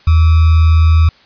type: tone with sample-and-hold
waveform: sine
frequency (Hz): 80.8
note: E2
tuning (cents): -34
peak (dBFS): -5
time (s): 0.07-1.09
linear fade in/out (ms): 5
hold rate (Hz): 1225
effects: white hiss -46 dBFS RMS until 1.25 s + resampled to 11025 Hz